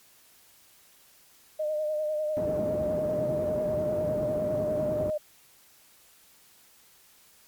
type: tone with vibrato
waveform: sine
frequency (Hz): 611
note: D#5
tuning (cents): -32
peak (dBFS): -26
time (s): 1.59-5.18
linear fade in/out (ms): 10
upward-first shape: sine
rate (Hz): 10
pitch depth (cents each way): 33
type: band-pass noise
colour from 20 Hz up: pink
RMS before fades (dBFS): -34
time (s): 2.37-5.1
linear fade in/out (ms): 0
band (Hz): 120 to 480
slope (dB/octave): 12
effects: white hiss -58 dBFS RMS until 7.47 s + MP3 96 kbps

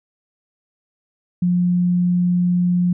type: tone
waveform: sine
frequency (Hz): 177.6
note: F3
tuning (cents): +29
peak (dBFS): -14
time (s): 1.42-2.93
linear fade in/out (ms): 5
effects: none

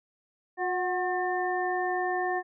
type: harmonic tone with a mistuned harmonic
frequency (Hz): 359.6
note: F#4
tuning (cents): -49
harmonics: 1 / 2 / 3 / 5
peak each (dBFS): -31 / -29 / -38 / -33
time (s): 0.57-2.43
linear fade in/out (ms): 50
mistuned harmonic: 2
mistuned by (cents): +41
effects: none

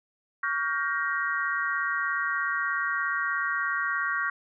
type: chord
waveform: sine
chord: G half-diminished seventh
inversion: second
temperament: just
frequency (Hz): 1128.9 / 1411.2 / 1568 / 1881.6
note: Db6 / F6 / G6 / Bb6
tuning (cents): +31 / +18 / 0 / +16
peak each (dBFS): -31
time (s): 0.43-4.3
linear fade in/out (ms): 5
effects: none

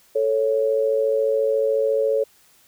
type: tone pair together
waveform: sine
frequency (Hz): 440.3 / 554.4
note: A4 / C#5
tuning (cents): +1 / 0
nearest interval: major third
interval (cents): 399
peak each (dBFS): -20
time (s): 0.15-2.24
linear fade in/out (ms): 10
effects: white hiss -56 dBFS RMS until 2.67 s

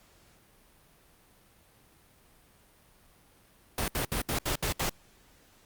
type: noise bursts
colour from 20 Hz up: pink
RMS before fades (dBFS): -30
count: 7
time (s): 3.78-4.894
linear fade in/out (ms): 2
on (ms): 100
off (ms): 69
effects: pink hiss -61 dBFS RMS until 5.65 s + Opus 48 kbps

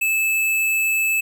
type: tone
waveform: square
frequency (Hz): 2616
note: E7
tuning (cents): -14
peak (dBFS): -18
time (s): 0.01-1.21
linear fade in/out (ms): 10
effects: none

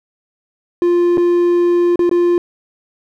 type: tone with dropouts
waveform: triangle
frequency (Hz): 349.2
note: F4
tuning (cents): 0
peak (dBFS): -8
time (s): 0.82-2.38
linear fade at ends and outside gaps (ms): 1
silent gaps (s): 1.173-1.179 / 1.958-1.992 / 2.094-2.113
effects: none

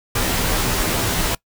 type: noise with comb filter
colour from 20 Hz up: pink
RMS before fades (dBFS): -20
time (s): 0.15-1.35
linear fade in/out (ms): 5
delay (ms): 14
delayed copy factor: -0.75
effects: noise-tail reverb RT60 0.1 s tail -23 dB re dry

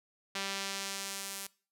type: tone with band-pass filter sweep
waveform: sawtooth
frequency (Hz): 196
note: G3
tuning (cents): 0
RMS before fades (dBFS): -39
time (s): 0.35-1.47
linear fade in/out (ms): 5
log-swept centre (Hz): 3700 to 11000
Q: 0.76
effects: noise-tail reverb RT60 0.4 s tail -22 dB re dry

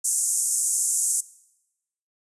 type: band-pass noise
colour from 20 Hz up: white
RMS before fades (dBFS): -24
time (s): 0.04-1.21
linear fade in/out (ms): 10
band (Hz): 6600 to 10000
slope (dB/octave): 48
effects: noise-tail reverb RT60 0.9 s tail -20 dB re dry + resampled to 32000 Hz

